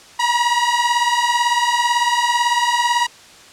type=beating tone pair; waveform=sawtooth; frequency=950 / 968 Hz; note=A#5 / B5; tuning=+33 / -35 cents; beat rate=18 Hz; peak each=-14 dBFS; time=0.19-3.07 s; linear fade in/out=10 ms; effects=white hiss -43 dBFS RMS until 3.52 s + low-pass 7000 Hz 12 dB/octave